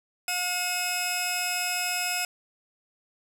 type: tone pair together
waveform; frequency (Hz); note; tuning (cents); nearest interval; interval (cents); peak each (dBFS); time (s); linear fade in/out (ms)
15% pulse; 718 / 2560; F5 / D#7; +48 / +49; octave + minor seventh; 2201; -24 / -21; 0.28-2.25; 2
effects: none